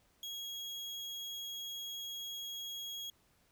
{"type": "tone", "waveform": "35% pulse", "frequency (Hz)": 3303, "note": "G#7", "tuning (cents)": -10, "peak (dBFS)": -39, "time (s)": [0.23, 3.1], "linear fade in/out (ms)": 2, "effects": ["pink hiss -71 dBFS RMS until 3.51 s"]}